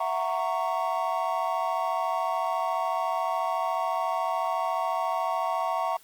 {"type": "chord", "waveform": "triangle", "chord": "F# dominant seventh", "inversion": "third", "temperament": "just", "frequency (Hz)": [666, 740, 925, 1110], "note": ["E5", "F#5", "A#5", "C#6"], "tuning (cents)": [18, 0, -14, 2], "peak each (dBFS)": -29, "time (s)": [0, 5.97], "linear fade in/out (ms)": 5, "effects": ["white hiss -56 dBFS RMS until 6.03 s", "Opus 24 kbps"]}